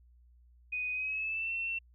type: tone with pitch glide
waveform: sine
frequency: 2492 to 2702 Hz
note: D#7 to E7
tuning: +2 to +42 cents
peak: -32 dBFS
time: 0.72-1.79 s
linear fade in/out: 10 ms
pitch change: +140 cents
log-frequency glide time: 0.92-1.53 s
effects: added 60 Hz sine -58 dBFS peak until 1.94 s